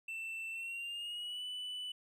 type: tone with pitch glide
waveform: triangle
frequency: 2673 to 2983 Hz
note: E7 to F#7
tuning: +23 to +13 cents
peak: -38 dBFS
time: 0.08-1.92 s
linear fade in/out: 5 ms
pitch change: +190 cents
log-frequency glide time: 0.51-1.44 s
effects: none